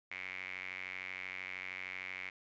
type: tone with band-pass filter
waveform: sawtooth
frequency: 93 Hz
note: F#2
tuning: 9 cents sharp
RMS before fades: -44 dBFS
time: 0.11-2.3 s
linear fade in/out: 5 ms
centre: 2200 Hz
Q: 9.6
effects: resampled to 16000 Hz